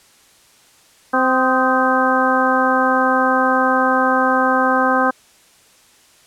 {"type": "harmonic tone with a mistuned harmonic", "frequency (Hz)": 259.5, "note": "C4", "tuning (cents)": -14, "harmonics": [1, 2, 3, 4, 5, 6], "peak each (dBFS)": [-20, -20, -20, -20, -20, -20], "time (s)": [1.13, 5.11], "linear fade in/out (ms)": 10, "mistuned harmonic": 5, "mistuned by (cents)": -54, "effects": ["white hiss -51 dBFS RMS until 6.26 s", "low-pass 10000 Hz 12 dB/octave"]}